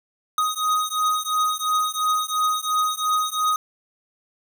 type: beating tone pair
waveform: square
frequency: 1249 / 1251.9 Hz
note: D#6 / D#6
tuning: +6 / +10 cents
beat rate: 2.9 Hz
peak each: -24 dBFS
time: 0.38-3.56 s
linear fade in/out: 2 ms
effects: 9-bit